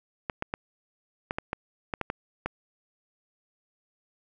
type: clicks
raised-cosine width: 0.5 ms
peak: -14 dBFS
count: 10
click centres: 0.298 / 0.424 / 0.539 / 1.309 / 1.385 / 1.531 / 1.938 / 2.013 / 2.101 / 2.46 s
effects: none